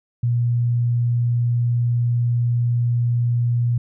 sine tone, 119.8 Hz, A#2, 48 cents sharp, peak -16 dBFS, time 0.23-3.78 s, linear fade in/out 5 ms, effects none

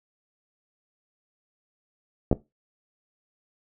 clicks, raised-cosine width 2 ms, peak -7 dBFS, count 2, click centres 2.314 / 2.328 s, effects noise-tail reverb RT60 0.2 s tail -18 dB re dry

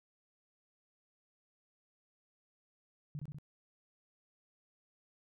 sine tone with echo, 147.2 Hz, D3, 4 cents sharp, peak -38 dBFS, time 3.15-3.19 s, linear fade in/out 0 ms, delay 65 ms, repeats 3, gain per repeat -2 dB, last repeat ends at 3.385 s, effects none

